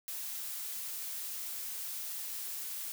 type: noise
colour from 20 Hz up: blue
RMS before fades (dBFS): -40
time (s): 0.08-2.92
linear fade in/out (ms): 0
effects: none